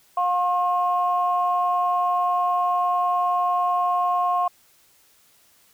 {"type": "tone pair together", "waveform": "sine", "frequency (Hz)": [714.2, 1075], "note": ["F5", "C6"], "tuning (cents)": [39, 47], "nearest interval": "perfect fifth", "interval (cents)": 708, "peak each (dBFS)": -21, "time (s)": [0.17, 4.48], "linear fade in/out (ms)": 5, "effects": ["tanh soft clip ceiling -11 dBFS", "white hiss -58 dBFS RMS until 5.73 s"]}